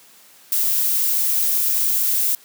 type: noise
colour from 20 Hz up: violet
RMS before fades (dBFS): -19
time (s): 0.52-2.35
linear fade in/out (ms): 2
effects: white hiss -49 dBFS RMS until 2.44 s + high-pass 150 Hz 12 dB/octave